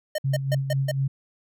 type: tone bursts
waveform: square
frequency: 611 Hz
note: D#5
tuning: 32 cents flat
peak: -24 dBFS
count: 5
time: 0.15-0.915 s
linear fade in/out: 5 ms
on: 33 ms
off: 150 ms
type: tone with tremolo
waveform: sine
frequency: 136 Hz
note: C#3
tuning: 33 cents flat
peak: -20 dBFS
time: 0.24-1.08 s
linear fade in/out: 10 ms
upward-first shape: sine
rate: 4.1 Hz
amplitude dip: 55%
effects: none